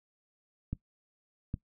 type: clicks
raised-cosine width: 5 ms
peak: -21 dBFS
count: 2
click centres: 0.73 / 1.541 s
effects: noise-tail reverb RT60 0.1 s tail -19 dB re dry